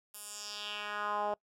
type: tone with band-pass filter sweep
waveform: 10% pulse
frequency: 207.7 Hz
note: G#3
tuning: in tune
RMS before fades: -38 dBFS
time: 0.14-1.34 s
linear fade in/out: 2 ms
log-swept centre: 12000 to 650 Hz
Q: 2.4
effects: noise-tail reverb RT60 0.1 s tail -23 dB re dry